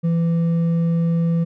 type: tone with hard clipping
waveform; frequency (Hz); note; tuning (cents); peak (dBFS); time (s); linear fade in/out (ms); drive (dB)
sine; 167.3; E3; +26; -17; 0.03-1.45; 20; 4
effects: none